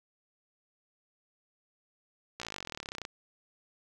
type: slowing click train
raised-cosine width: 0.2 ms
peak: -21 dBFS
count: 28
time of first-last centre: 2.4-3.051 s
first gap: 16 ms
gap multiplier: 1.03
effects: 9-bit